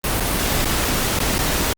pink noise with dropouts, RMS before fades -20 dBFS, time 0.04-1.73 s, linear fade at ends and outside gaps 2 ms, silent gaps 0.2-0.205 / 0.647-0.655 / 1.19-1.201 / 1.383-1.389 s, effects Opus 32 kbps

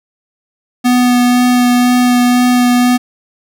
square tone with vibrato, 246.5 Hz, B3, 3 cents flat, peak -8 dBFS, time 0.84-2.98 s, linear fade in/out 20 ms, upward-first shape sine, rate 2 Hz, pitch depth 10 cents each way, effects none

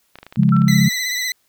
clicks, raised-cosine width 0.3 ms, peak -21 dBFS, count 11, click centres 0.156 / 0.187 / 0.23 / 0.266 / 0.325 / 0.359 / 0.433 / 0.491 / 0.566 / 0.619 / 0.682 s
sine chord, Db major, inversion none, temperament equal, 138.59 / 174.61 / 207.7 Hz, Db3 / F3 / Ab3, 0 / 0 / 0 cents, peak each -15 dBFS, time 0.37-0.89 s, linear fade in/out 10 ms
sine tone with exponential decay, 1339 Hz, E6, 27 cents sharp, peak -18 dBFS, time 0.52-0.93 s, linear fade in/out 5 ms, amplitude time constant 89 ms
20% pulse tone with vibrato, 1997 Hz, B6, 19 cents sharp, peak -15 dBFS, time 0.68-1.32 s, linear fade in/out 2 ms, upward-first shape triangle, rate 16 Hz, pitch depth 52 cents each way
effects white hiss -63 dBFS RMS until 1.48 s

